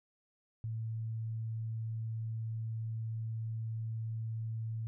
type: tone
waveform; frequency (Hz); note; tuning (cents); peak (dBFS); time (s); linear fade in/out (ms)
sine; 112.1; A2; +33; -35; 0.64-4.87; 0
effects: none